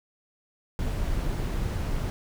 brown noise, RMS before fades -28 dBFS, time 0.79-2.1 s, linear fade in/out 0 ms, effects none

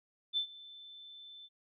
sine tone with ADSR envelope, 3531 Hz, A7, 5 cents sharp, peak -28 dBFS, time 0.33-1.49 s, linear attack 41 ms, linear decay 91 ms, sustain -21 dB, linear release 41 ms, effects none

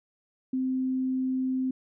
sine tone, 259.5 Hz, C4, 14 cents flat, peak -25 dBFS, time 0.53-1.71 s, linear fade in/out 5 ms, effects none

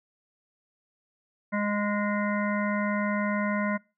harmonic tone, 206.5 Hz, G#3, 10 cents flat, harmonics 1 / 3 / 5 / 7 / 9 / 10, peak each -27 / -32 / -34 / -35 / -37 / -37 dBFS, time 1.52-3.78 s, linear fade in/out 20 ms, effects noise-tail reverb RT60 0.3 s tail -24 dB re dry

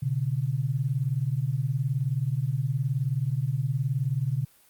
sine beating tone pair, 123.47 / 142.47 Hz, B2 / C#3, 0 / +48 cents, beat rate 19 Hz, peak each -27 dBFS, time 0.02-4.45 s, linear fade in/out 10 ms, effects white hiss -59 dBFS RMS until 4.69 s + Opus 32 kbps

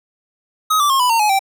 square tone with pitch steps, 1265 / 1166.7 / 1076.1 / 992.5 / 915.4 / 844.3 / 778.7 Hz, D#6 / D6 / C6 / B5 / A#5 / G#5 / G5, +28 / -12 / +48 / +8 / -32 / +28 / -12 cents, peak -13 dBFS, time 0.7-1.393 s, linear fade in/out 10 ms, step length 99 ms, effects none

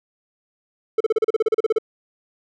triangle tone bursts, 440 Hz, A4, in tune, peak -12 dBFS, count 14, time 0.98-1.785 s, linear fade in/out 5 ms, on 25 ms, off 35 ms, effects none

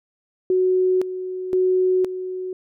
sine tone with tremolo, 370 Hz, F#4, in tune, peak -15 dBFS, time 0.5-2.53 s, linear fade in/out 2 ms, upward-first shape square, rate 0.97 Hz, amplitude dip 70%, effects none

